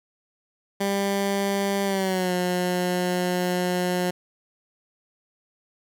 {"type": "tone with pitch glide", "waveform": "15% pulse", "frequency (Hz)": [198.4, 179.84], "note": ["G3", "F#3"], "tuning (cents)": [21, -49], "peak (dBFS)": -16, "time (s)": [0.8, 4.11], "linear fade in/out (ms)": 10, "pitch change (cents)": -170, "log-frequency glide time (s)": [1.84, 2.33], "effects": []}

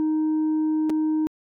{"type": "tone with dropouts", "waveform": "sine", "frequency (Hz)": 311.1, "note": "D#4", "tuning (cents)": 0, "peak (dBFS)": -17, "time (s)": [0, 1.27], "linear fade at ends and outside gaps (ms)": 0, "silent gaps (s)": [0.896, 0.901], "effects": ["tanh soft clip ceiling -19 dBFS"]}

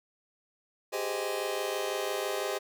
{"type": "chord", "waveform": "sawtooth", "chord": "Ab major seventh", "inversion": "third", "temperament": "just", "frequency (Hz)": [389.3, 415.3, 519.1, 623], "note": ["G4", "Ab4", "C5", "Eb5"], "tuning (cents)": [-12, 0, -14, 2], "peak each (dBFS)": -32, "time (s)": [0.92, 2.59], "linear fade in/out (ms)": 20, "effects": []}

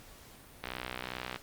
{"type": "click train", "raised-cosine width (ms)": 0.3, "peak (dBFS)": -20, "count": 46, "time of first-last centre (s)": [0.64, 1.36], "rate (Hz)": 62.5, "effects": ["pink hiss -54 dBFS RMS until 1.42 s", "Opus 48 kbps"]}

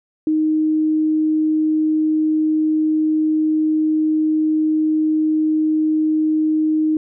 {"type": "tone", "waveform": "sine", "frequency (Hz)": 311.1, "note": "D#4", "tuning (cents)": 0, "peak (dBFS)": -14, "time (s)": [0.27, 6.97], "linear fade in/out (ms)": 2, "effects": []}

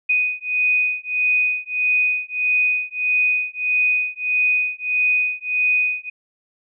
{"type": "beating tone pair", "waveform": "sine", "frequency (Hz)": [2489, 2490.6], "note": ["D#7", "D#7"], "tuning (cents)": [0, 1], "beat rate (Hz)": 1.6, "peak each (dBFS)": -20, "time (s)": [0.09, 6.1], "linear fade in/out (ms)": 10, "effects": []}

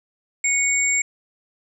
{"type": "tone pair together", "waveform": "sine", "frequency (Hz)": [2217, 7408], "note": ["C#7", "A#8"], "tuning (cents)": [0, -12], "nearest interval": "octave + major sixth", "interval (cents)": 2088, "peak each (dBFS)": [-20, -20], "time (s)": [0.44, 1.02], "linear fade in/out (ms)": 5, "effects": []}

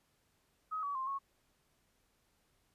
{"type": "tone with pitch steps", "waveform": "sine", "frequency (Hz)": [1267, 1137, 1053, 1100], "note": ["D#6", "C#6", "C6", "C#6"], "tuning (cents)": [31, 44, 11, -14], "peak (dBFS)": -35, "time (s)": [0.71, 1.19], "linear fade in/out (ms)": 20, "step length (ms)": 120, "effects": ["pink hiss -75 dBFS RMS until 2.74 s", "resampled to 32000 Hz"]}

